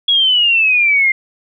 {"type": "exponential sweep", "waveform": "sine", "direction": "down", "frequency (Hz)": [3356, 2093], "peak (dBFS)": -9, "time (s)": [0.08, 1.12], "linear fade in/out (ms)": 5, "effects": []}